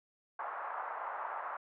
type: band-pass noise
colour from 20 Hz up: white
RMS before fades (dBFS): -40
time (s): 0.39-1.57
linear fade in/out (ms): 5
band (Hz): 710 to 1300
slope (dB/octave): 24
effects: low-pass 2000 Hz 12 dB/octave